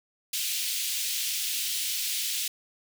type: high-pass noise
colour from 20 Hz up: pink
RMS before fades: -30 dBFS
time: 0.33-2.48 s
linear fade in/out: 5 ms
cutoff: 2800 Hz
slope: 24 dB/octave
effects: none